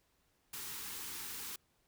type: band-stop noise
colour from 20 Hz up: white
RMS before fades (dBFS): -44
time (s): 0.53-1.56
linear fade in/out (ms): 5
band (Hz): 480 to 790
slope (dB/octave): 96
effects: pink hiss -75 dBFS RMS until 1.87 s